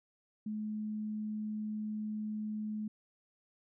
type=tone; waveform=sine; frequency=213.6 Hz; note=G#3; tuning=49 cents sharp; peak=-35 dBFS; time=0.46-2.88 s; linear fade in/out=5 ms; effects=none